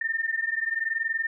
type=tone pair together; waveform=sine; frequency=1798.1 / 1819 Hz; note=A6 / A#6; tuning=+37 / -43 cents; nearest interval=unison; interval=20 cents; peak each=-28 dBFS; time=0.01-1.27 s; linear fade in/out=5 ms; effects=none